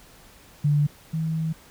sine tone pair in turn, 146.83 / 160.11 Hz, D3 / D#3, 0 / +50 cents, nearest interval minor second, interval 150 cents, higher second, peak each -17 / -23 dBFS, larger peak first, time 0.64-0.87 / 1.13-1.53 s, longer second, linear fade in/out 10 ms, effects pink hiss -51 dBFS RMS until 1.7 s

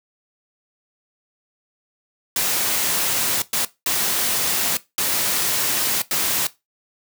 white noise bursts at uneven times, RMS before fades -21 dBFS, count 5, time 2.36-3.42 / 3.53-3.65 / 3.86-4.77 / 4.98-6.02 / 6.11-6.47 s, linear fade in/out 2 ms, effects noise-tail reverb RT60 0.2 s tail -17 dB re dry + high-pass 100 Hz 12 dB/octave

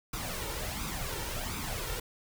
pink noise with flanger, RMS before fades -36 dBFS, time 0.13-2 s, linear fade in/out 5 ms, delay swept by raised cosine 0.81 to 2.21 ms, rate 1.4 Hz, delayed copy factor +0.6, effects none

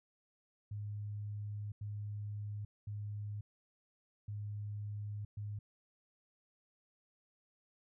sine tone bursts at uneven times, 103.83 Hz, G#2, in tune, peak -39 dBFS, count 5, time 0.71-1.72 / 1.81-2.65 / 2.87-3.41 / 4.28-5.25 / 5.37-5.59 s, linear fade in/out 5 ms, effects none

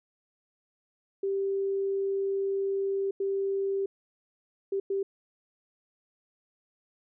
sine tone bursts at uneven times, 392 Hz, G4, in tune, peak -26 dBFS, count 4, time 1.23-3.11 / 3.2-3.86 / 4.72-4.8 / 4.9-5.03 s, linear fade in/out 5 ms, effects none

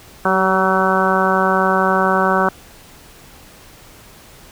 harmonic tone with a mistuned harmonic, 188.8 Hz, F#3, 35 cents sharp, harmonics 1 / 2 / 3 / 4 / 5 / 6 / 7 / 8, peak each -21 / -21 / -21 / -21 / -21 / -21 / -21 / -21 dBFS, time 0.25-2.49 s, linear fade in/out 2 ms, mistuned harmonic 2, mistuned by +20 cents, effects pink hiss -43 dBFS RMS until 4.51 s

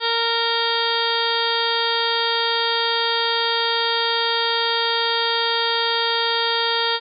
harmonic tone, 462.4 Hz, A#4, 14 cents flat, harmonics 1 / 2 / 3 / 4 / 5 / 6 / 7 / 8 / 9 / 10, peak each -26 / -25 / -27 / -28 / -35 / -36 / -25 / -26 / -35 / -27 dBFS, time 0-7 s, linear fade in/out 50 ms, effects none

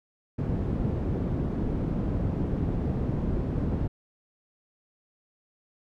white low-pass noise, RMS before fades -28 dBFS, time 0.38-3.88 s, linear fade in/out 10 ms, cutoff 210 Hz, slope 12 dB/octave, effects none

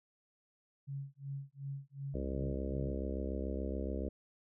sine tone with tremolo, 138.59 Hz, C#3, in tune, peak -37 dBFS, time 0.87-3.04 s, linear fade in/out 20 ms, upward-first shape sine, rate 2.7 Hz, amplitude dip 100%
harmonic tone, 67 Hz, C2, 42 cents sharp, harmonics 1 / 3 / 4 / 5 / 6 / 7 / 8 / 9, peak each -38 / -43 / -44 / -45 / -46 / -46 / -47 / -48 dBFS, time 2.14-4.09 s, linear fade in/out 5 ms
effects none

